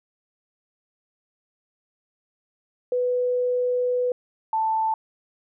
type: tone pair in turn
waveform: sine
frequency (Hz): 495.7 / 883.2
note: B4 / A5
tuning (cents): +6 / +6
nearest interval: minor seventh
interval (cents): 1000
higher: second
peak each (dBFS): -20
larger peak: neither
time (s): 2.92-4.12 / 4.53-4.94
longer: first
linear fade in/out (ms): 2
effects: none